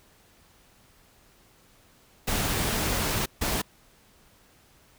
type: noise bursts at uneven times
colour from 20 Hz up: pink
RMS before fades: -27 dBFS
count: 2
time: 2.27-3.26 / 3.41-3.62 s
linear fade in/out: 10 ms
effects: pink hiss -59 dBFS RMS until 4.98 s